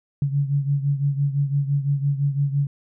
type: beating tone pair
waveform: sine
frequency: 140 / 145.9 Hz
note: C#3 / D3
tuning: +18 / -11 cents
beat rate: 5.9 Hz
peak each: -20 / -25 dBFS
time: 0.22-2.67 s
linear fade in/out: 2 ms
effects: none